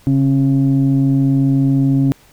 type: tone pair together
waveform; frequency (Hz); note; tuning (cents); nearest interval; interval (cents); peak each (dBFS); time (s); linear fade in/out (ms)
sine; 137.7 / 271.8; C#3 / C#4; -11 / -34; octave; 1177; -12; 0.07-2.12; 0
effects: tanh soft clip ceiling -6 dBFS + pink hiss -49 dBFS RMS until 2.32 s